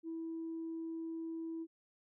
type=tone; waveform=sine; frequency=327.3 Hz; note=E4; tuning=12 cents flat; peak=-38 dBFS; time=0.03-1.67 s; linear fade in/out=50 ms; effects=tanh soft clip ceiling -35 dBFS